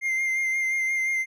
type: tone with vibrato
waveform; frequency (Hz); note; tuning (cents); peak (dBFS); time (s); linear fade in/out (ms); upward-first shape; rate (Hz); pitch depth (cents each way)
triangle; 2100; C7; +6; -21; 0.01-1.26; 50; sine; 5.7; 22
effects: none